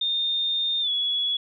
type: tone with pitch glide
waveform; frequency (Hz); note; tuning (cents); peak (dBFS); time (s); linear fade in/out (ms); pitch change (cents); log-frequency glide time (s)
sine; 3641 to 3378; A#7 to G#7; -41 to +29; -22; 0.01-1.37; 5; -130; 0.81-0.9
effects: none